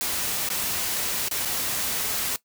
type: noise with dropouts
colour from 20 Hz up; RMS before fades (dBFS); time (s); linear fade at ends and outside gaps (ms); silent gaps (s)
white; -27; 0.01-2.36; 0; 0.488-0.502 / 1.284-1.312 / 1.45-1.456
effects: noise-tail reverb RT60 0.1 s tail -18 dB re dry

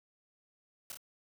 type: noise with echo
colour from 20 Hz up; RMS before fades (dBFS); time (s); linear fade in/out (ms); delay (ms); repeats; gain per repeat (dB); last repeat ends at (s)
white; -42; 0.9-0.92; 2; 26; 2; -3; 0.972
effects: none

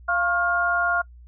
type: tone cluster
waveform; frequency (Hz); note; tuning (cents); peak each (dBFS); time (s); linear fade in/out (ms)
sine; 694 / 1091 / 1411; F5 / C#6 / F6; -11 / -28 / +17; -25 / -28 / -21; 0.08-1.02; 10
effects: noise-tail reverb RT60 0.1 s tail -24 dB re dry + added 60 Hz sine -43 dBFS peak until 1.27 s

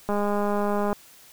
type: click train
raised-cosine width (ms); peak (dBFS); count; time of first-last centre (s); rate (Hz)
1; -13; 173; 0.09-0.929; 205
effects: white hiss -51 dBFS RMS until 1.32 s

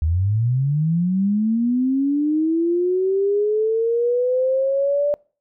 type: linear sweep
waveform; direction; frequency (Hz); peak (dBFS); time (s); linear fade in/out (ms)
sine; up; 74.8 to 587.3; -16; 0.02-5.14; 0
effects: noise-tail reverb RT60 0.4 s tail -25 dB re dry

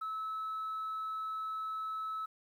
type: tone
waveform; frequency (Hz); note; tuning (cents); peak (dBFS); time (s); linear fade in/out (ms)
sine; 1300; E6; -24; -34; 0.01-2.26; 10
effects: tanh soft clip ceiling -33 dBFS + 11-bit

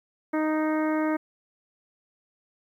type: harmonic tone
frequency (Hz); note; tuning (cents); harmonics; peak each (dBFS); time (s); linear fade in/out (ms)
310.4; D#4; -4; 1 / 2 / 3 / 4 / 5 / 6 / 7; -24 / -30 / -34 / -36 / -38 / -40 / -41; 0.33-1.17; 10
effects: 10-bit

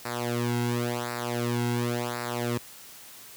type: tone with flanger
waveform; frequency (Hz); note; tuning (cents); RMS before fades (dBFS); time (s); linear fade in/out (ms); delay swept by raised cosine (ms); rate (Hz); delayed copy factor
sawtooth; 120; B2; -49; -29; 0.05-2.58; 5; 0.31 to 1.71; 0.93; -0.9
effects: white hiss -47 dBFS RMS until 3.36 s + high-pass 60 Hz 12 dB/octave

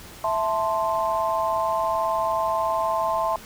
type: chord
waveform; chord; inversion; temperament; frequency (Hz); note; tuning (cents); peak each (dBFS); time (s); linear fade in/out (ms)
sine; A minor; second; equal; 659.3 / 880 / 1046.5; E5 / A5 / C6; 0 / 0 / 0; -25 / -26 / -25; 0.24-3.36; 2
effects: pink hiss -43 dBFS RMS until 3.45 s

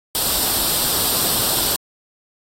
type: noise with comb filter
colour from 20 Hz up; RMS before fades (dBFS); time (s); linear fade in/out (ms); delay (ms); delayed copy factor
white; -19; 0.15-1.76; 0; 0.23; +0.6
effects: AAC 48 kbps

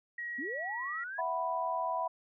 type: tone with pitch glide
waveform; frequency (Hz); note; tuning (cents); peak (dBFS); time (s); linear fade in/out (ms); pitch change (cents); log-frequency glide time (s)
sine; 1903 to 1927.3; A#6 to B6; +35 to -43; -36; 0.18-1.04; 5; +22; 0.29-0.51
type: linear sweep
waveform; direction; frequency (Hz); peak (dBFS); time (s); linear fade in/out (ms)
sine; up; 233.3 to 1727; -38; 0.38-1.21; 10
type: chord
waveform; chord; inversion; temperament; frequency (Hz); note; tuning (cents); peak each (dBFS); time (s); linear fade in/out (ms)
sine; E suspended second; none; equal; 659.3 / 740 / 987.8; E5 / F#5 / B5; 0 / 0 / 0; -36 / -37 / -33; 1.18-2.08; 10
effects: none

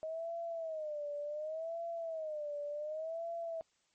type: tone with vibrato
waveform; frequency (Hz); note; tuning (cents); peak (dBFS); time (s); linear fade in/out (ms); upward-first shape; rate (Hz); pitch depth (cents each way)
sine; 627; D#5; +13; -37; 0.03-3.61; 0; sine; 0.68; 130
effects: white hiss -75 dBFS RMS until 3.94 s + MP3 32 kbps

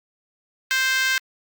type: tone with high-pass filter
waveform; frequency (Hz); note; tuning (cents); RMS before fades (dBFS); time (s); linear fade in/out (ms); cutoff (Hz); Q
5% pulse; 523.3; C5; 0; -21; 0.71-1.18; 0; 1600; 3.8
effects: Opus 48 kbps

